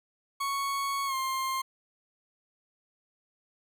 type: tone with pitch glide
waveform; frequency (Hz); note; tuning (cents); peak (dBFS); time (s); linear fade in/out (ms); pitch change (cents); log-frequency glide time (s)
40% pulse; 1108.7 to 1058; C#6 to C6; 0 to +19; -28; 0.4-1.62; 10; -81; 1.06-1.15
effects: none